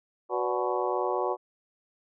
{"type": "harmonic tone with a mistuned harmonic", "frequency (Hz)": 123.47, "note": "B2", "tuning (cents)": 0, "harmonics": [3, 4, 5, 6, 7, 8, 9], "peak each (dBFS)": [-31, -32, -33, -34, -34, -35, -36], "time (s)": [0.29, 1.37], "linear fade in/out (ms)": 50, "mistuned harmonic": 5, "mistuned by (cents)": -100, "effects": []}